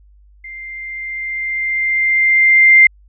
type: tone with level ramp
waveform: sine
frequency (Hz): 2095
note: C7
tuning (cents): +2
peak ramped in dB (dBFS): -29 to -3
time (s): 0.44-2.87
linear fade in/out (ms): 5
effects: added 50 Hz sine -44 dBFS peak until 3.08 s